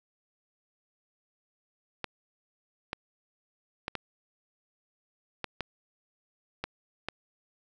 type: clicks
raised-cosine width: 0.3 ms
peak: -16 dBFS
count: 8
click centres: 2.043 / 2.931 / 3.881 / 3.953 / 5.443 / 5.607 / 6.64 / 7.086 s
effects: none